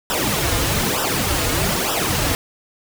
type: noise with flanger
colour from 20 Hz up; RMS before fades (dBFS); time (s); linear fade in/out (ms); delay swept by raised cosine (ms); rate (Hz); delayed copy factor
pink; -20; 0.1-2.35; 0; 0.45 to 5.35; 1.1; -0.85
effects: none